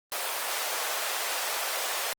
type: high-pass noise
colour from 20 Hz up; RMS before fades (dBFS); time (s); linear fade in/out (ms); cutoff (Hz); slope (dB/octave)
pink; -31; 0.12-2.13; 0; 550; 24
effects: Opus 24 kbps